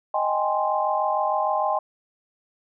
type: chord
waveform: sine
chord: Ab major seventh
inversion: second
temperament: equal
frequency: 622.3 / 784 / 830.6 / 1046.5 Hz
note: Eb5 / G5 / Ab5 / C6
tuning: 0 / 0 / 0 / 0 cents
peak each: -26 dBFS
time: 0.14-1.79 s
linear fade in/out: 5 ms
effects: none